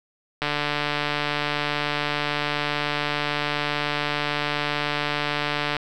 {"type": "click train", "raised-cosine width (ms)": 0.3, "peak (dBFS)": -8, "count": 787, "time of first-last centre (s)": [0.42, 5.767], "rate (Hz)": 147, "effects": []}